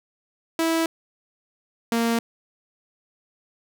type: tone pair in turn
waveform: sawtooth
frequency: 327.3 / 231.4 Hz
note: E4 / A#3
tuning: -12 / -13 cents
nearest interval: tritone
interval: 601 cents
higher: first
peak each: -16 dBFS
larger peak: neither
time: 0.59-0.86 / 1.92-2.19 s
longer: neither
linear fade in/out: 2 ms
effects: none